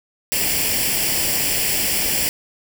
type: noise with comb filter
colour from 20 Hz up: white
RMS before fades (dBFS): -20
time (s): 0.32-2.29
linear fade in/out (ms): 0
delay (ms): 0.39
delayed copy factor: +0.7
effects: none

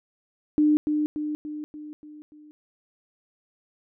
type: tone with echo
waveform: sine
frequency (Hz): 301.1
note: D4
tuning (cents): +43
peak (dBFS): -16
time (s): 0.58-0.77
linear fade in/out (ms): 0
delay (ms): 290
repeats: 6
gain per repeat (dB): -5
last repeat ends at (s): 2.51
effects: none

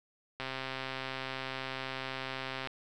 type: click train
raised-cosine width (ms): 0.3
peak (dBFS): -21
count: 301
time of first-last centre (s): 0.4-2.673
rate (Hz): 132
effects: none

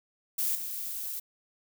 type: noise with level steps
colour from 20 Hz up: violet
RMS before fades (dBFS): -29 / -36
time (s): 0.38-1.2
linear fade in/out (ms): 10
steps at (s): 0.55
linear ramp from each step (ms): 2
effects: none

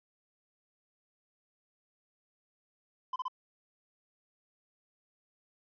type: tone bursts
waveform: triangle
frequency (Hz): 1020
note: C6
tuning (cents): -44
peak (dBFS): -30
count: 3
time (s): 3.13-3.282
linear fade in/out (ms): 5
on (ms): 30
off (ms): 31
effects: resampled to 11025 Hz

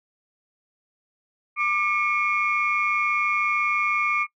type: tone cluster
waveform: sine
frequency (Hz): 1187 / 2189 / 2387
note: D6 / C#7 / D7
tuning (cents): +18 / -22 / +28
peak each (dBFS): -23 / -24 / -26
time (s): 1.56-4.27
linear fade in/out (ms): 50
effects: noise-tail reverb RT60 0.1 s tail -24 dB re dry + tanh soft clip ceiling -11 dBFS

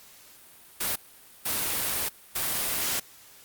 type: noise bursts at uneven times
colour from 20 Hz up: white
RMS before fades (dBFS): -28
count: 3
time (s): 0.8-0.96 / 1.45-2.09 / 2.35-3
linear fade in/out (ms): 10
effects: white hiss -52 dBFS RMS until 3.44 s + Opus 48 kbps

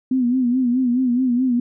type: tone with vibrato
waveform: sine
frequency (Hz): 250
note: B3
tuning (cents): +21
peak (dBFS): -15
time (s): 0.11-1.6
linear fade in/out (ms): 5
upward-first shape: sine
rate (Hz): 4.7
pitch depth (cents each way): 84
effects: none

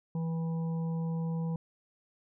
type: harmonic tone with a mistuned harmonic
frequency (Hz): 163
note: E3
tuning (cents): -19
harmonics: 1 / 3 / 5 / 6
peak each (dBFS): -30 / -44 / -51 / -51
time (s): 0.15-1.56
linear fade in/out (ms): 2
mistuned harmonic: 1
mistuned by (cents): +25
effects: none

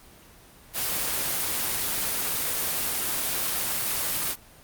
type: noise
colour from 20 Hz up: white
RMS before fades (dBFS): -27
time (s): 0.73-4.36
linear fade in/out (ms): 50
effects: pink hiss -51 dBFS RMS until 4.63 s + Opus 24 kbps

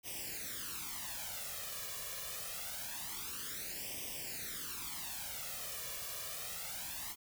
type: noise with flanger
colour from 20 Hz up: white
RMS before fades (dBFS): -43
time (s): 0.03-7.16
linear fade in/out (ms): 50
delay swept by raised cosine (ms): 0.35 to 1.75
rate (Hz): 0.25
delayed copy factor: +0.85
effects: none

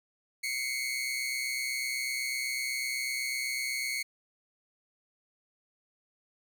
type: tone pair together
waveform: sawtooth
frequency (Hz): 2089 / 2217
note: C7 / C#7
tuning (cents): -3 / 0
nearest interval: minor second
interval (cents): 103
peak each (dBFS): -33 / -29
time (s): 0.43-4.03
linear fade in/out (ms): 10
effects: none

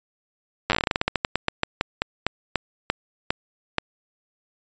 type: slowing click train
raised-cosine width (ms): 0.3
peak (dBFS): -4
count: 26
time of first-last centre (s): 0.7-3.783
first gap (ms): 9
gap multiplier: 1.18
effects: resampled to 16000 Hz

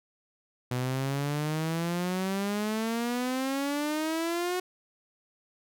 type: exponential sweep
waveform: sawtooth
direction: up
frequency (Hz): 123.1 to 367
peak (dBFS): -24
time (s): 0.71-4.6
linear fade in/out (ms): 5
effects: none

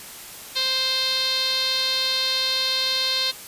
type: tone with low-pass filter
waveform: 5% pulse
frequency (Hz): 523.3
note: C5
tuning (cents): 0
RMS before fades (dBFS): -23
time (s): 0.55-3.32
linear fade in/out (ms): 20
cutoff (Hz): 4100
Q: 6.4
effects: white hiss -39 dBFS RMS until 3.47 s + resampled to 32000 Hz

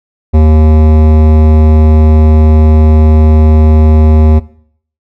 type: tone with hard clipping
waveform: sine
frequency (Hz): 77.7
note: D#2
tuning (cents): -2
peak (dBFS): -4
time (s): 0.33-4.4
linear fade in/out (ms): 20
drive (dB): 16
effects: noise-tail reverb RT60 0.6 s tail -19 dB re dry

